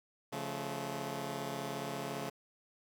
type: chord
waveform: 10% pulse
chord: Db augmented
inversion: none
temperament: just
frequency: 138.59 / 173.24 / 216.5 Hz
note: Db3 / F3 / A3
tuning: 0 / -14 / -28 cents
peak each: -33 / -36 / -34 dBFS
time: 0.32-2.3 s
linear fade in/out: 10 ms
effects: 10-bit